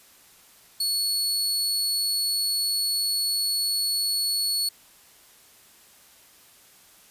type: tone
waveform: sawtooth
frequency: 4397 Hz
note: C#8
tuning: 15 cents flat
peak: -20 dBFS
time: 0.8-4.69 s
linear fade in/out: 5 ms
effects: white hiss -54 dBFS RMS until 7.1 s + resampled to 32000 Hz